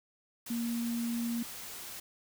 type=tone in noise; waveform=sine; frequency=234.3 Hz; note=A#3; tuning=9 cents sharp; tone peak=-31 dBFS; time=0.5-1.43 s; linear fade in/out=5 ms; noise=white; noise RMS=-44 dBFS; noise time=0.46-2 s; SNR=+10 dB; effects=none